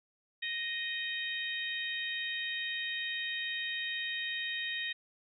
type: harmonic tone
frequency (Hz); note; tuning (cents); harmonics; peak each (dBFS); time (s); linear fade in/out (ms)
622.3; D#5; 0; 3 / 4 / 5 / 6; -37 / -41 / -42 / -39; 0.42-4.93; 10
effects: none